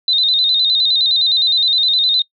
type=tone with vibrato; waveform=sine; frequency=3856 Hz; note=B7; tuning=42 cents flat; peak=-11 dBFS; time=0.08-2.22 s; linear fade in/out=2 ms; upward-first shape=square; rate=9.7 Hz; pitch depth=69 cents each way; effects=noise-tail reverb RT60 0.1 s tail -25 dB re dry